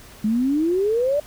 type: exponential sweep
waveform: sine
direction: up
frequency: 207.7 to 602 Hz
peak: -17 dBFS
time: 0.24-1.2 s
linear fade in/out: 5 ms
effects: added 50 Hz sine -51 dBFS peak until 1.26 s + pink hiss -45 dBFS RMS until 1.26 s